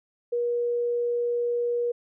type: tone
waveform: sine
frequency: 478.7 Hz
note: A#4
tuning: 46 cents sharp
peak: -23 dBFS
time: 0.32-1.92 s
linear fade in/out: 10 ms
effects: none